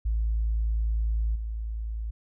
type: tone with level steps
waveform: sine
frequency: 55 Hz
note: A1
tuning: in tune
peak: -22 / -29 dBFS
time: 0.05-2.11 s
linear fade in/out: 10 ms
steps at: 1.35 s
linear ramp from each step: 10 ms
effects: tanh soft clip ceiling -19 dBFS